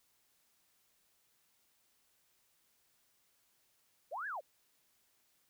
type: linear two-way sweep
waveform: sine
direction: up then down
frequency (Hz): 466.2 to 1749 to 466.2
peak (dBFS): -38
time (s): 4.11-4.41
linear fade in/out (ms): 20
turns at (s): 4.27
effects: white hiss -74 dBFS RMS until 5.49 s